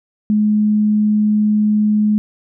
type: tone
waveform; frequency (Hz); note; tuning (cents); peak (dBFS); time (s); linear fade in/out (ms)
sine; 211.4; G#3; +31; -11; 0.3-2.18; 0
effects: none